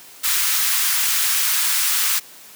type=high-pass noise; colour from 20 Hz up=white; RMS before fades=-19 dBFS; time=0.23-2.2 s; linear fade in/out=20 ms; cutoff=1100 Hz; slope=24 dB/octave; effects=white hiss -43 dBFS RMS until 2.55 s + high-pass 150 Hz 12 dB/octave